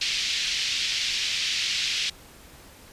pink band-pass noise, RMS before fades -27 dBFS, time 0.01-2.1 s, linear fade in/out 5 ms, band 2500 to 5400 Hz, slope 24 dB/octave, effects pink hiss -49 dBFS RMS until 2.92 s + resampled to 32000 Hz

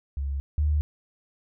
sine tone pair in turn, 69.3 / 74.7 Hz, C#2 / D2, 0 / +30 cents, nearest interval minor second, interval 130 cents, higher second, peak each -26 / -20 dBFS, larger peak second, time 0.17-0.4 / 0.58-0.81 s, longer neither, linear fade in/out 0 ms, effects none

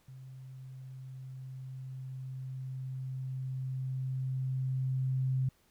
sine tone with level ramp, 130.81 Hz, C3, in tune, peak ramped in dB -46 to -27 dBFS, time 0.08-5.49 s, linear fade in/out 5 ms, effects pink hiss -69 dBFS RMS until 5.7 s

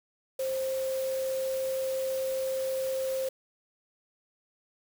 sine tone in noise, 528 Hz, C5, 16 cents sharp, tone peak -28 dBFS, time 0.39-3.29 s, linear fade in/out 5 ms, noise white, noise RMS -43 dBFS, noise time 0.39-3.29 s, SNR +12 dB, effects none

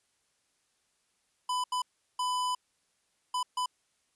square tone bursts at uneven times, 1000 Hz, B5, 21 cents sharp, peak -29 dBFS, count 5, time 1.49-1.64 / 1.72-1.82 / 2.19-2.55 / 3.34-3.43 / 3.57-3.66 s, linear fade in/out 5 ms, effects white hiss -74 dBFS RMS until 4.15 s + resampled to 24000 Hz

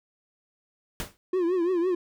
pink noise with exponential decay, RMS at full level -29 dBFS, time 1-1.17 s, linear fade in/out 0 ms, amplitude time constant 35 ms
triangle tone with vibrato, 354.4 Hz, F4, 25 cents sharp, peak -20 dBFS, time 1.33-1.95 s, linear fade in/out 5 ms, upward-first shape triangle, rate 5.9 Hz, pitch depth 130 cents each way
effects none

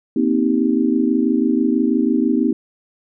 sine chord, C minor seventh, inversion third, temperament just, 235.5 / 261.6 / 314 / 392.4 Hz, Bb3 / C4 / Eb4 / G4, +18 / 0 / +16 / +2 cents, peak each -19 / -18 / -19 / -24 dBFS, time 0.16-2.53 s, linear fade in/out 5 ms, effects none

